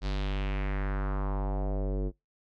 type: tone with low-pass filter sweep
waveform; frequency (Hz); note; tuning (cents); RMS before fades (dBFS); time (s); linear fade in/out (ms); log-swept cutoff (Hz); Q
square; 49; G1; 0; -30; 0.01-2.12; 50; 4600 to 400; 2.4
effects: noise-tail reverb RT60 0.2 s tail -25 dB re dry